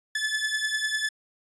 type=beating tone pair; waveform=sawtooth; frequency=1727 / 1737 Hz; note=A6 / A6; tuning=-33 / -23 cents; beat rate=10 Hz; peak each=-25 dBFS; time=0.15-1.09 s; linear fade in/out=5 ms; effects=resampled to 22050 Hz